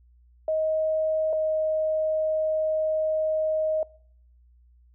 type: tone pair in turn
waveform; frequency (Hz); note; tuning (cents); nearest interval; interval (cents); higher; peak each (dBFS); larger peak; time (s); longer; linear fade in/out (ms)
sine; 629 / 626.1; D#5 / D#5; +19 / +11; unison; 8; first; -22; neither; 0.48-1.33 / 1.33-3.83; second; 2
effects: noise-tail reverb RT60 0.6 s tail -24 dB re dry + added 60 Hz sine -54 dBFS peak until 4.94 s